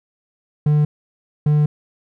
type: tone pair in turn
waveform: triangle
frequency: 149.5 / 149.5 Hz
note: D3 / D3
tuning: +31 / +31 cents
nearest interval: unison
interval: 0 cents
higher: neither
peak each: -10 dBFS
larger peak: neither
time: 0.66-0.85 / 1.46-1.66 s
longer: second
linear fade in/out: 5 ms
effects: none